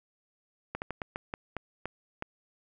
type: slowing click train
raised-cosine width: 0.5 ms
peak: -19 dBFS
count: 9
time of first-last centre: 0.75-2.224 s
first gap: 69 ms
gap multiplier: 1.27
effects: none